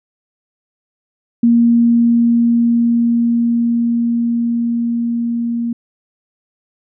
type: tone with level ramp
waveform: sine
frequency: 234.7 Hz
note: A#3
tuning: 12 cents sharp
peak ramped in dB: -7 to -16 dBFS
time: 1.43-5.73 s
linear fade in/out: 5 ms
effects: none